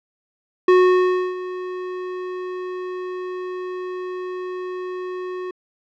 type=tone with ADSR envelope; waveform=square; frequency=366.1 Hz; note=F#4; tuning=18 cents flat; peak=-10 dBFS; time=0.68-5.51 s; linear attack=4 ms; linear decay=660 ms; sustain=-17 dB; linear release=5 ms; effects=low-pass 2000 Hz 12 dB/octave